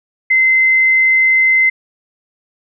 sine tone, 2064 Hz, C7, 24 cents flat, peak -8 dBFS, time 0.3-1.7 s, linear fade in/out 10 ms, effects none

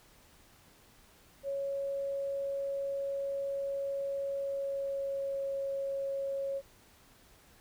sine tone with pitch glide, 554 to 549.2 Hz, C#5 to C#5, -1 to -16 cents, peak -32 dBFS, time 1.43-6.62 s, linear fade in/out 50 ms, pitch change -15 cents, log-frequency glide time 4.35-5.48 s, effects pink hiss -61 dBFS RMS until 7.6 s

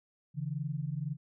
sine tone pair together, 139.36 / 161.2 Hz, C#3 / E3, +10 / -38 cents, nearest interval minor third, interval 252 cents, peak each -35 / -36 dBFS, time 0.34-1.17 s, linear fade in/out 50 ms, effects none

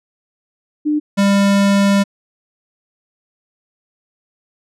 sine / square tone pair in turn, 300 / 199.2 Hz, D4 / G3, +37 / +28 cents, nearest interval perfect fifth, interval 709 cents, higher first, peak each -13 / -11 dBFS, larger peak second, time 0.85-1 / 1.17-2.04 s, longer second, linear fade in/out 20 ms, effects low-pass 9000 Hz 12 dB/octave

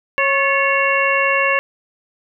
harmonic tone with a mistuned harmonic, 549 Hz, C#5, 17 cents flat, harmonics 1 / 2 / 3 / 4 / 5, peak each -20 / -20 / -20 / -20 / -20 dBFS, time 0.18-1.59 s, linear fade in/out 0 ms, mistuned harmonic 3, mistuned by +79 cents, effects none

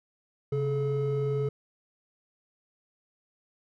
triangle tone pair together, 135.5 / 428.4 Hz, C#3 / A4, -39 / -46 cents, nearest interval octave + minor sixth, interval 1993 cents, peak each -26 dBFS, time 0.52-1.49 s, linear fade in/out 5 ms, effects tanh soft clip ceiling -16 dBFS

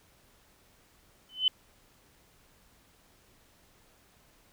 sine tone with exponential growth, 3034 Hz, F#7, 43 cents sharp, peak -18 dBFS, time 1.29-1.48 s, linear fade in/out 2 ms, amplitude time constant 40 ms, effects pink hiss -63 dBFS RMS until 4.52 s

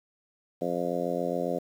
harmonic tone, 87.31 Hz, F2, in tune, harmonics 2 / 3 / 4 / 5 / 6 / 7 / 8, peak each -36 / -35 / -36 / -35 / -32 / -34 / -37 dBFS, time 0.61-1.59 s, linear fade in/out 10 ms, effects 9-bit

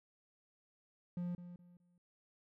triangle tone with echo, 176.1 Hz, F3, 15 cents sharp, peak -35 dBFS, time 1.17-1.35 s, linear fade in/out 2 ms, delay 210 ms, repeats 3, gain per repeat -11 dB, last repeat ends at 1.98 s, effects none

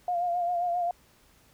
sine tone with vibrato, 702 Hz, F5, 9 cents sharp, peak -25 dBFS, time 0.08-0.91 s, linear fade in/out 2 ms, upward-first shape sine, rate 7.5 Hz, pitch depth 41 cents each way, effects pink hiss -61 dBFS RMS until 1.53 s

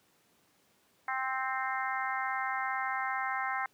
harmonic tone, 262.3 Hz, C4, 4 cents sharp, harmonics 3 / 4 / 5 / 6 / 7 / 8, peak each -36 / -37 / -38 / -39 / -39 / -40 dBFS, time 1.08-3.66 s, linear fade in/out 2 ms, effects pink hiss -68 dBFS RMS until 3.73 s + high-pass 150 Hz 12 dB/octave

